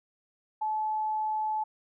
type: tone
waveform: sine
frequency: 863 Hz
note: A5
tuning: 34 cents flat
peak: -27 dBFS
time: 0.61-1.64 s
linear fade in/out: 10 ms
effects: none